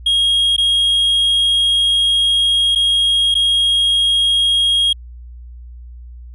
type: tone with dropouts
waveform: triangle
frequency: 3267 Hz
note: G#7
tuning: 29 cents flat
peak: -10 dBFS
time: 0.06-4.93 s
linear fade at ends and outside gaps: 5 ms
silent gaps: 0.565-0.58 / 2.751-2.757 / 3.343-3.351 s
effects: added 60 Hz sine -32 dBFS peak until 6.34 s + resampled to 24000 Hz